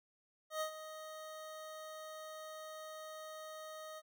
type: tone with ADSR envelope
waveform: 25% pulse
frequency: 625 Hz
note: D#5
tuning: 8 cents sharp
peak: -31 dBFS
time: 0.5-4.02 s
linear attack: 110 ms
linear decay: 94 ms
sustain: -12 dB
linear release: 41 ms
effects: none